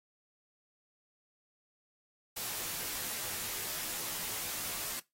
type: noise with comb filter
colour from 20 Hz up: white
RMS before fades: -38 dBFS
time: 2.36-5 s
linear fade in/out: 10 ms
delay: 15 ms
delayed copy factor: -0.85
effects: noise-tail reverb RT60 0.2 s tail -21 dB re dry + AAC 48 kbps